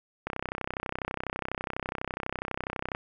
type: click train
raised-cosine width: 0.5 ms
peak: -16 dBFS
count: 87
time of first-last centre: 0.27-2.949 s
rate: 32.1 Hz
effects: none